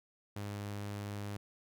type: tone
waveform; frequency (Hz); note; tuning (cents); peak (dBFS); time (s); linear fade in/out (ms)
sawtooth; 102.2; G#2; -27; -35; 0.36-1.37; 5
effects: none